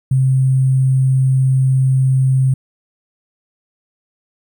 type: tone with sample-and-hold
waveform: sine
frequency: 131.6 Hz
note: C3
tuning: 10 cents sharp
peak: -10 dBFS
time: 0.11-2.54 s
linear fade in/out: 5 ms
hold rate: 8820 Hz
effects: none